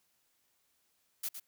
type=noise with echo; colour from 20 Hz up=blue; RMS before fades=-36 dBFS; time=1.23-1.29 s; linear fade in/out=10 ms; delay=110 ms; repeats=1; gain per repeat=-8 dB; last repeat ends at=1.4 s; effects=white hiss -75 dBFS RMS until 1.47 s